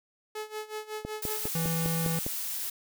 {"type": "tone with tremolo", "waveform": "sawtooth", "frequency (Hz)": 429.1, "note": "A4", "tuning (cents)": -43, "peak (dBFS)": -29, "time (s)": [0.35, 1.48], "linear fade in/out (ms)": 5, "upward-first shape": "sine", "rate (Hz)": 5.4, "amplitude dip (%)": 85}
{"type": "click train", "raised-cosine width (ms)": 2, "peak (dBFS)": -20, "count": 7, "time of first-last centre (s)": [1.05, 2.265], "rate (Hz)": 4.94}
{"type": "noise", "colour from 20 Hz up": "blue", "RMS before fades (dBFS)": -34, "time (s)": [1.22, 2.7], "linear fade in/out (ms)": 5}
{"type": "tone", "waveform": "square", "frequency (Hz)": 164.81, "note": "E3", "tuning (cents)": 0, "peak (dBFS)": -29, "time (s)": [1.55, 2.19], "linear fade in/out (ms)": 2}
{"effects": []}